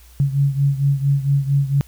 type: beating tone pair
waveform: sine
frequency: 138.59 / 142.99 Hz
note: C#3 / D3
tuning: 0 / -46 cents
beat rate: 4.4 Hz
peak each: -16 / -20 dBFS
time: 0.2-1.81 s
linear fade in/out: 0 ms
effects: added 60 Hz sine -44 dBFS peak until 1.87 s + white hiss -51 dBFS RMS until 1.87 s